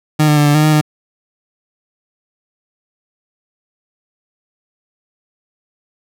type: tone with pitch steps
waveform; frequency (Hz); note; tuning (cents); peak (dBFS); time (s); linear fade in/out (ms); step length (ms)
30% pulse; 152.8 / 149.8 / 147.4 / 146.1 / 152.4 / 154.1 / 151.8; D#3 / D3 / D3 / D3 / D#3 / D#3 / D#3; -31 / +35 / +7 / -9 / -36 / -16 / -42; -6; 0.19-0.813; 10; 89
effects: none